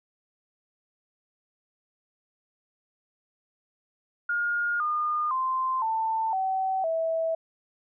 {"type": "tone with pitch steps", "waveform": "sine", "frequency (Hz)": [1422, 1216.7, 1041, 890.6, 762, 652], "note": ["F6", "D#6", "C6", "A5", "G5", "E5"], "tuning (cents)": [31, -39, -9, 21, -49, -19], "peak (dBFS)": -24, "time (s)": [4.29, 7.35], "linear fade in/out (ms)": 5, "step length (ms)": 510, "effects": []}